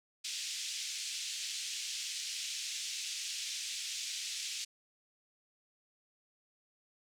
white band-pass noise, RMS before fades -40 dBFS, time 0.24-4.65 s, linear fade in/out 10 ms, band 2500 to 7100 Hz, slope 24 dB/octave, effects none

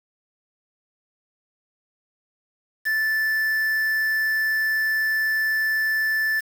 triangle tone with quantisation, 1756 Hz, A6, 4 cents flat, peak -18 dBFS, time 2.85-6.41 s, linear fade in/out 20 ms, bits 6, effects none

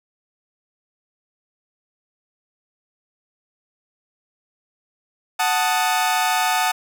sawtooth chord, D# diminished, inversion first, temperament equal, 740 / 880 / 1244.5 Hz, F#5 / A5 / D#6, 0 / 0 / 0 cents, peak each -17 / -18 / -21 dBFS, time 5.39-6.72 s, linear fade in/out 10 ms, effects none

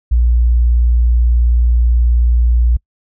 sine tone, 59.3 Hz, A#1, 30 cents sharp, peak -8 dBFS, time 0.11-2.77 s, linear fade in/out 10 ms, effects noise-tail reverb RT60 0.1 s tail -26 dB re dry

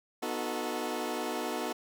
20% pulse chord, B dominant seventh, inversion none, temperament equal with one note detuned, 246.9 / 311.1 / 364.7 / 440 Hz, B3 / D#4 / F#4 / A4, 0 / 0 / -25 / 0 cents, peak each -33 dBFS, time 0.22-1.73 s, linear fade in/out 10 ms, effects none

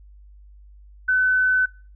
sine tone, 1511 Hz, F#6, 36 cents sharp, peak -16 dBFS, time 1.08-1.66 s, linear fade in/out 10 ms, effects noise-tail reverb RT60 0.4 s tail -23 dB re dry + added 50 Hz sine -44 dBFS peak until 1.95 s

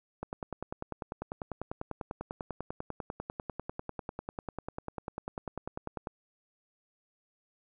click train, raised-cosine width 1 ms, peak -22 dBFS, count 60, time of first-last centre 0.23-6.072 s, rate 10.1 Hz, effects none

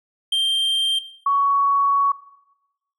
triangle / sine tone pair in turn, 3165 / 1119 Hz, G7 / C#6, +16 / +16 cents, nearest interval octave + tritone, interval 1800 cents, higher first, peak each -15 dBFS, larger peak neither, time 0.32-0.99 / 1.26-2.12 s, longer second, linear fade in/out 5 ms, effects noise-tail reverb RT60 0.9 s tail -17 dB re dry

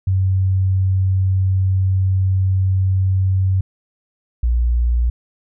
sine tone pair in turn, 94.7 / 59.43 Hz, F#2 / A#1, +41 / +34 cents, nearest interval minor sixth, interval 807 cents, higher first, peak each -13 dBFS, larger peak neither, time 0.07-3.61 / 4.43-5.1 s, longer first, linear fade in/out 5 ms, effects none

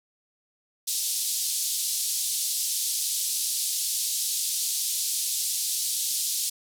white band-pass noise, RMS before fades -28 dBFS, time 0.87-6.5 s, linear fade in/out 10 ms, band 3800 to 12000 Hz, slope 24 dB/octave, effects none

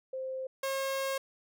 sine / sawtooth tone pair in turn, 523.3 / 539.9 Hz, C5 / C#5, 0 / -46 cents, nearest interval minor second, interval 54 cents, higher second, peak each -34 / -27 dBFS, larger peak second, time 0.13-0.47 / 0.63-1.18 s, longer second, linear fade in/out 5 ms, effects none

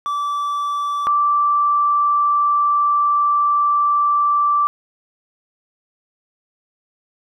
triangle / sine tone pair in turn, 1160 / 1168.7 Hz, D6 / D6, -22 / -9 cents, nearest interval unison, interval 13 cents, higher second, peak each -17 / -13 dBFS, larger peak second, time 0.06-1.07 / 1.07-4.67 s, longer second, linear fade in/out 0 ms, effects none

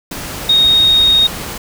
sine tone in noise, 3728 Hz, A#7, 1 cent flat, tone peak -7 dBFS, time 0.49-1.27 s, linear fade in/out 5 ms, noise pink, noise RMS -25 dBFS, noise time 0.11-1.58 s, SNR +15 dB, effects none

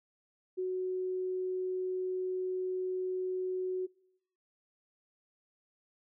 sine tone, 370 Hz, F#4, in tune, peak -31 dBFS, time 0.57-3.87 s, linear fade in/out 20 ms, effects noise-tail reverb RT60 0.9 s tail -25 dB re dry

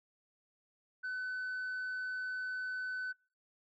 sine tone, 1508 Hz, F#6, 32 cents sharp, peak -34 dBFS, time 1.03-3.13 s, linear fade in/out 20 ms, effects noise-tail reverb RT60 0.4 s tail -26 dB re dry + tanh soft clip ceiling -35 dBFS

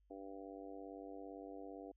harmonic tone, 97.7 Hz, G2, 5 cents flat, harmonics 3 / 4 / 5 / 6 / 7 / 8, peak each -52 / -55 / -54 / -62 / -55 / -62 dBFS, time 0.1-1.92 s, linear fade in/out 10 ms, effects added 50 Hz sine -70 dBFS peak until 1.96 s

